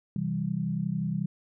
sine chord, C major, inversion none, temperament equal, 130.81 / 164.81 / 196 Hz, C3 / E3 / G3, 0 / 0 / 0 cents, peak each -34 / -30 / -31 dBFS, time 0.16-1.26 s, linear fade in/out 2 ms, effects none

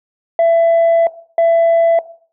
sine tone pair in turn, 668 / 668 Hz, E5 / E5, +23 / +23 cents, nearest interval unison, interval 0 cents, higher neither, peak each -6 dBFS, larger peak neither, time 0.39-1.07 / 1.38-1.99 s, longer first, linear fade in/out 2 ms, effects noise-tail reverb RT60 0.5 s tail -18 dB re dry + tanh soft clip ceiling -7 dBFS

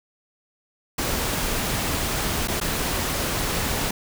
pink noise with dropouts, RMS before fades -25 dBFS, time 0.98-3.91 s, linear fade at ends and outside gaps 5 ms, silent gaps 2.475-2.482 / 2.602-2.612 s, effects none

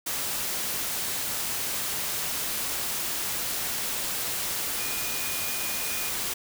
sine tone in noise, 2450 Hz, D#7, 27 cents flat, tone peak -38 dBFS, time 4.78-6.1 s, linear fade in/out 10 ms, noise white, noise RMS -30 dBFS, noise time 0.06-6.34 s, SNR -11 dB, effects none

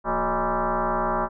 sine tone with frequency modulation, 169 Hz, E3, 43 cents sharp, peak -21 dBFS, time 0.04-1.29 s, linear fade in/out 50 ms, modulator 199 Hz, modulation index 6, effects none

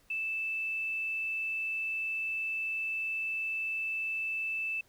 sine tone with quantisation, 2637 Hz, E7, in tune, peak -31 dBFS, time 0.1-4.81 s, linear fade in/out 5 ms, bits 10, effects pink hiss -66 dBFS RMS until 4.88 s

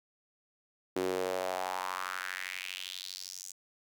sawtooth tone with high-pass filter sweep, 92.5 Hz, F#2, in tune, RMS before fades -37 dBFS, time 0.96-3.52 s, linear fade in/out 5 ms, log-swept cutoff 340 to 6900 Hz, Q 3.4, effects none

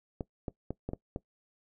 clicks, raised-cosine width 2 ms, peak -21 dBFS, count 6, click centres 0.208 / 0.482 / 0.706 / 0.89 / 0.934 / 1.161 s, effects noise-tail reverb RT60 0.1 s tail -20 dB re dry

